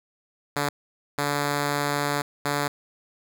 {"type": "tone bursts at uneven times", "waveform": "5% pulse", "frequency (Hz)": 144.5, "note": "D3", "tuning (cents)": -28, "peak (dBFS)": -12, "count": 3, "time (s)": [[0.56, 0.69], [1.18, 2.22], [2.45, 2.68]], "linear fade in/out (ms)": 5, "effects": []}